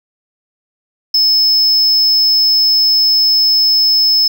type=tone; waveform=triangle; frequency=5220 Hz; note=E8; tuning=18 cents flat; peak=-7 dBFS; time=1.14-4.28 s; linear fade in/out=5 ms; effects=none